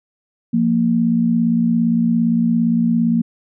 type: tone pair together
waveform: sine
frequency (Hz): 174.61 / 232.1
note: F3 / A#3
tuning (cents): 0 / -7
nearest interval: perfect fourth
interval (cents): 493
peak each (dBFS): -19 / -14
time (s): 0.53-3.22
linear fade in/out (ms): 10
effects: none